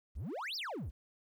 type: exponential two-way sweep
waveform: triangle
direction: up then down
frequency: 50 to 5650 to 50 Hz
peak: -36 dBFS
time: 0.15-0.91 s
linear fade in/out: 20 ms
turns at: 0.56 s
effects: 12-bit